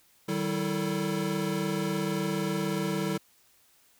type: tone cluster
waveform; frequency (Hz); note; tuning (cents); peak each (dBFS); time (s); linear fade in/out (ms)
square; 154.9 / 191.8 / 328.6 / 441.4; D#3 / G3 / E4 / A4; -7 / -37 / -5 / +5; -35 / -32 / -34 / -36; 0.28-3.18; 10
effects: white hiss -63 dBFS RMS until 3.99 s